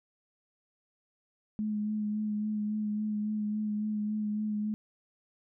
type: tone with vibrato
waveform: sine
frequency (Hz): 211.7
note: G#3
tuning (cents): +33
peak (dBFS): -29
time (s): 1.59-4.74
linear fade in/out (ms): 0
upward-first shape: sine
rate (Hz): 3.6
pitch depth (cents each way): 20
effects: none